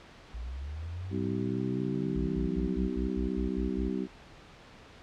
sine linear sweep, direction up, 55 to 193.4 Hz, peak -35 dBFS, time 0.34-2.97 s, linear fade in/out 5 ms
harmonic tone, 64 Hz, C2, 38 cents flat, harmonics 3 / 4 / 5 / 6, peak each -34 / -35 / -36 / -37 dBFS, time 1.1-4.08 s, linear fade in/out 50 ms
sine tone bursts, 60 Hz, B1, 49 cents flat, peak -31 dBFS, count 9, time 2.15-3.896 s, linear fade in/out 20 ms, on 130 ms, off 72 ms
effects pink hiss -52 dBFS RMS until 5.02 s + low-pass 4000 Hz 12 dB/octave

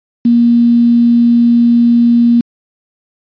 sine tone with quantisation, 236.5 Hz, A#3, 25 cents sharp, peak -5 dBFS, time 0.25-2.41 s, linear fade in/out 5 ms, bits 5, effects resampled to 11025 Hz

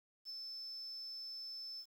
sine tone with ADSR envelope, 5270 Hz, E8, 1 cent flat, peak -40 dBFS, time 0.25-1.86 s, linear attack 47 ms, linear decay 9 ms, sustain -3 dB, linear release 68 ms, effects tanh soft clip ceiling -41 dBFS + 11-bit

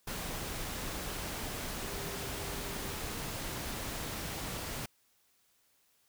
sine tone in noise, 399.1 Hz, G4, 31 cents sharp, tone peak -47 dBFS, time 1.82-2.96 s, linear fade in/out 5 ms, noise pink, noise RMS -39 dBFS, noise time 0.07-4.86 s, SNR -11 dB, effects white hiss -71 dBFS RMS until 6.08 s

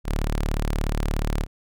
sawtooth tone, 36.87 Hz, D1, 8 cents sharp, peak -18 dBFS, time 0.04-1.47 s, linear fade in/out 50 ms, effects none

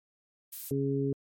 violet noise, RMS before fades -39 dBFS, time 0.52-0.71 s, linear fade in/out 10 ms
harmonic tone, 138 Hz, C#3, 7 cents flat, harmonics 1 / 2 / 3, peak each -31 / -31 / -31 dBFS, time 0.71-1.13 s, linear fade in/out 2 ms
effects MP3 64 kbps

